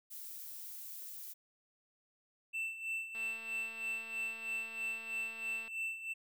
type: noise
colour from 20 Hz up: violet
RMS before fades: -47 dBFS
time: 0.1-1.34 s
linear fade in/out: 20 ms
type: tone with tremolo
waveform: triangle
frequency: 2669 Hz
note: E7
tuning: 21 cents sharp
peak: -33 dBFS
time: 2.53-6.14 s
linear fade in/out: 20 ms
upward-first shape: sine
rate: 3.1 Hz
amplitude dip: 70%
type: click train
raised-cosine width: 0.3 ms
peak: -39 dBFS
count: 570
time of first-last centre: 3.15-5.679 s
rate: 225 Hz
effects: none